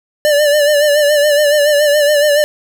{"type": "tone with vibrato", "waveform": "square", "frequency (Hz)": 589, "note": "D5", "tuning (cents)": 5, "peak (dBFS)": -9, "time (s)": [0.25, 2.44], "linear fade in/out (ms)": 0, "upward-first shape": "sine", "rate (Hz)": 7.1, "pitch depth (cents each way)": 51, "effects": []}